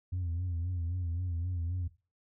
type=tone with vibrato; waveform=sine; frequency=87.31 Hz; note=F2; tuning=in tune; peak=-29 dBFS; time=0.12-1.88 s; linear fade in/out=10 ms; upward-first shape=sine; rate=3.8 Hz; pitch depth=83 cents each way; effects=noise-tail reverb RT60 0.3 s tail -17 dB re dry + tanh soft clip ceiling -29 dBFS